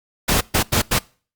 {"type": "noise bursts at uneven times", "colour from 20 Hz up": "pink", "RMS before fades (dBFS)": -17, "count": 4, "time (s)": [[0.28, 0.41], [0.54, 0.63], [0.72, 0.82], [0.91, 0.99]], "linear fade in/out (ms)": 10, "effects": ["noise-tail reverb RT60 0.4 s tail -24 dB re dry", "Opus 48 kbps"]}